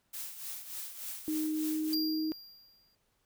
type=noise with tremolo; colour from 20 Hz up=blue; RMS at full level=-39 dBFS; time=0.13-1.95 s; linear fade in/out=10 ms; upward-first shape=triangle; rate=3.4 Hz; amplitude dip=70%
type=tone with pitch glide; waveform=sine; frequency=310.3 to 313.5 Hz; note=D#4 to D#4; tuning=-5 to +13 cents; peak=-30 dBFS; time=1.28-2.32 s; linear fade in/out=0 ms; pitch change=+18 cents; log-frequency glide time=1.64-2.07 s
type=tone with exponential decay; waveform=square; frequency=4774 Hz; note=D8; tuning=28 cents sharp; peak=-30 dBFS; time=1.93-2.95 s; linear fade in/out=1 ms; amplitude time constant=220 ms
effects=pink hiss -75 dBFS RMS until 3.25 s